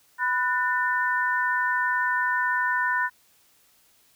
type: tone cluster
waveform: sine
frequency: 994 / 1478 / 1797 Hz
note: B5 / F#6 / A6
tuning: +11 / -2 / +36 cents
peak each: -26 dBFS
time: 0.18-3.1 s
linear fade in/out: 50 ms
effects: white hiss -61 dBFS RMS until 4.15 s